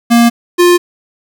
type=tone pair in turn; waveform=square; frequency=235 / 352.1 Hz; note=A#3 / F4; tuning=+14 / +14 cents; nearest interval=perfect fifth; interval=700 cents; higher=second; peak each=-5 dBFS; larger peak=neither; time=0.1-0.3 / 0.58-0.78 s; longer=neither; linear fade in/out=20 ms; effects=7-bit